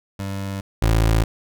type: tone pair in turn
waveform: 25% pulse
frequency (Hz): 98 / 55.17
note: G2 / A1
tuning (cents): 0 / +5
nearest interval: minor seventh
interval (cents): 995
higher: first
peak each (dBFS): -22 / -11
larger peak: second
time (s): 0.19-0.61 / 0.82-1.24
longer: neither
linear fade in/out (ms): 5
effects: none